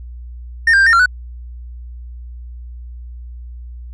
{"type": "tone with pitch steps", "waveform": "triangle", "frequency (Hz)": [1827, 1591, 1581, 1829, 1374, 1485], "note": ["A#6", "G6", "G6", "A#6", "F6", "F#6"], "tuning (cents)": [-35, 25, 14, -33, -29, 6], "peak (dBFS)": -6, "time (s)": [0.67, 1.06], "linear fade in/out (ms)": 5, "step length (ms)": 65, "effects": ["added 60 Hz sine -29 dBFS peak until 3.93 s", "resampled to 22050 Hz"]}